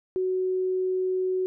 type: tone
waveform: sine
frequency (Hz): 371.7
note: F#4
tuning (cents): +8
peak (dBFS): -23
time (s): 0.16-1.46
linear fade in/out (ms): 0
effects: none